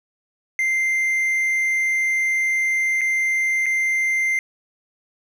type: tone with dropouts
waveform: triangle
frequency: 2089 Hz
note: C7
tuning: 3 cents flat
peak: -16 dBFS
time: 0.59-4.39 s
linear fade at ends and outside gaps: 1 ms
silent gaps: 3.01-3.015 / 3.659-3.664 s
effects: none